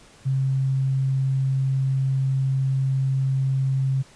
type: tone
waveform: sine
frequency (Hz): 133.8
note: C3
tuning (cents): +39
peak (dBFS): -19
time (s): 0.25-4.03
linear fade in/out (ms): 20
effects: pink hiss -51 dBFS RMS until 4.15 s + resampled to 22050 Hz

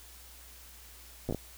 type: slowing click train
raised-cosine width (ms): 2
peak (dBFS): -20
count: 5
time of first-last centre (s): 1.29-1.347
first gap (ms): 8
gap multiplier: 1.4
effects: added 60 Hz sine -54 dBFS peak until 1.57 s + white hiss -53 dBFS RMS until 1.57 s

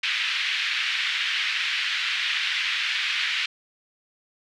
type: band-pass noise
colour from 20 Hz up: white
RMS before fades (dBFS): -26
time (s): 0.03-3.46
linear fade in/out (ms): 5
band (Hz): 1700 to 3400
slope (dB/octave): 24
effects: none

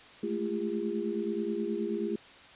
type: tone cluster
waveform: sine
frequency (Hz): 211 / 220.4 / 342.5 / 403.9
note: G#3 / A3 / F4 / G#4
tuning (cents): +28 / +3 / -34 / -48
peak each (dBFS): -37 / -36 / -34 / -34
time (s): 0.23-2.16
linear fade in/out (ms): 5
effects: white hiss -52 dBFS RMS until 2.55 s + resampled to 8000 Hz

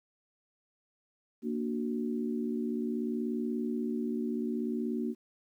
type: chord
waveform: sine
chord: Bb augmented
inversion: none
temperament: equal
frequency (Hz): 233.1 / 293.7 / 370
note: Bb3 / D4 / F#4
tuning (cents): 0 / 0 / 0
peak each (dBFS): -32 / -37 / -37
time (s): 1.42-5.15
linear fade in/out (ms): 50
effects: 11-bit

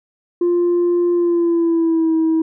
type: tone with pitch glide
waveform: sine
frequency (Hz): 349.2 to 322.1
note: F4 to E4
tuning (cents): 0 to -40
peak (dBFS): -11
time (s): 0.41-2.42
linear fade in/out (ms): 5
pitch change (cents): -140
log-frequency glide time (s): 1.13-2.14
effects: tanh soft clip ceiling -11 dBFS

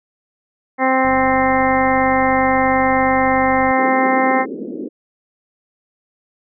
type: harmonic tone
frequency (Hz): 261.6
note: C4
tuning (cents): 0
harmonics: 1 / 2 / 3 / 4 / 5 / 6 / 7 / 8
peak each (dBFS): -19 / -19 / -17 / -21 / -26 / -32 / -23 / -23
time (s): 0.78-4.46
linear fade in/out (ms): 50
type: click train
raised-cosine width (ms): 5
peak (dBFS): -22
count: 130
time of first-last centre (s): 1.05-3.71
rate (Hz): 48.5
type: band-pass noise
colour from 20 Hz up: pink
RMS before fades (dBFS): -27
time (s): 3.77-4.89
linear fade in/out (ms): 20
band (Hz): 220 to 470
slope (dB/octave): 48
effects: none

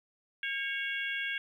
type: harmonic tone with a mistuned harmonic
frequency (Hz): 554.4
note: C#5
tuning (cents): 0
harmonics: 3 / 4 / 5 / 6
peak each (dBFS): -35 / -37 / -39 / -41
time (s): 0.43-1.38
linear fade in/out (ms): 2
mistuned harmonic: 3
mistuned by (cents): -48
effects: 11-bit

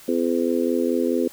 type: harmonic tone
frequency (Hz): 84.7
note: E2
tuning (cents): +48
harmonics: 3 / 4 / 5 / 6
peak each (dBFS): -23 / -24 / -25 / -26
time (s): 0.08-1.28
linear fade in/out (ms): 5
effects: white hiss -46 dBFS RMS until 1.32 s

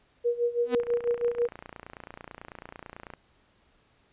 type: tone with tremolo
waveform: sine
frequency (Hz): 477.1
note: A#4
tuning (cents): +40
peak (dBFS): -21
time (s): 0.24-1.48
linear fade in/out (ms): 20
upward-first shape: sine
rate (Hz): 6.1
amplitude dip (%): 85
type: tone with exponential growth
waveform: sawtooth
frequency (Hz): 250.5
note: B3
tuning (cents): +25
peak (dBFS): -20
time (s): 0.63-0.75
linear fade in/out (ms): 1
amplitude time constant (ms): 24
type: click train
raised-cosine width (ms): 0.5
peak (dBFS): -26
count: 69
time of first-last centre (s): 0.8-3.137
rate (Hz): 29.1
effects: pink hiss -65 dBFS RMS until 4.12 s + resampled to 8000 Hz

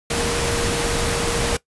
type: tone in noise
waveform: sine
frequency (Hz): 470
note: A#4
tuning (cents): +14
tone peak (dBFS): -25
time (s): 0.1-1.57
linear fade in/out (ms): 5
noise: pink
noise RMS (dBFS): -22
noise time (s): 0.1-1.57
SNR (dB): -6
effects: noise-tail reverb RT60 0.1 s tail -19 dB re dry + resampled to 24000 Hz

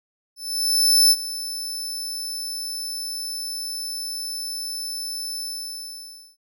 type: tone with ADSR envelope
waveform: sawtooth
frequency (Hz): 5274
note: E8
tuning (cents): 0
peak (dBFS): -9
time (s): 0.36-6.37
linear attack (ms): 750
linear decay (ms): 43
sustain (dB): -16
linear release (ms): 960
effects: none

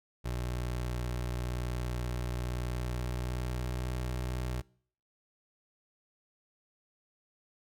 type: tone with pitch glide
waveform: 25% pulse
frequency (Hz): 61 to 62.1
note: B1 to B1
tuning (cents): -21 to +10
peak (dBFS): -29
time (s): 0.24-4.62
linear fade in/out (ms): 20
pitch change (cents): +31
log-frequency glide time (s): 2.6-3.87
effects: noise-tail reverb RT60 0.6 s tail -25 dB re dry

